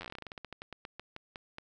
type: slowing click train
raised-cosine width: 0.3 ms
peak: -26 dBFS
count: 23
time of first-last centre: 0.01-1.584 s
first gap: 10 ms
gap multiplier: 1.16
effects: none